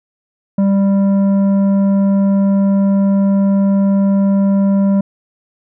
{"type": "tone with tanh clipping", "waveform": "sine", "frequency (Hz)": 197.1, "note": "G3", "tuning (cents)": 10, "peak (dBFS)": -11, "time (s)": [0.58, 5.01], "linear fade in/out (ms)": 5, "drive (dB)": 9, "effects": []}